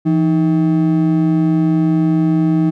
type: ring-modulated tone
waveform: triangle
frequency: 240 Hz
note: B3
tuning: 49 cents flat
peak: -6 dBFS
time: 0.05-2.71 s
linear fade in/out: 20 ms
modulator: 72.3 Hz
effects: none